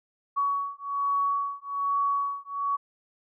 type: beating tone pair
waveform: sine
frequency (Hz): 1124 / 1125.2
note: C#6 / C#6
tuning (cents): +24 / +26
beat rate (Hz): 1.2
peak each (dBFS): -28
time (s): 0.36-2.77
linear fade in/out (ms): 20
effects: none